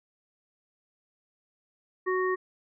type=harmonic tone; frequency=370.9 Hz; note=F#4; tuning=4 cents sharp; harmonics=1 / 3 / 5; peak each=-26 / -31 / -33 dBFS; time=2.06-2.36 s; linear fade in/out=20 ms; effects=none